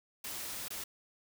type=noise with dropouts; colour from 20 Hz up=white; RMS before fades=-41 dBFS; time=0.24-0.84 s; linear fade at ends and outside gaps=5 ms; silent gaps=0.683-0.704 s; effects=none